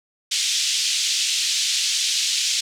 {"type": "band-pass noise", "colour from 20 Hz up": "pink", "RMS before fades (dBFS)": -22, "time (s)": [0.31, 2.61], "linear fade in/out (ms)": 10, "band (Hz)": [3000, 7400], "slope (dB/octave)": 24, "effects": []}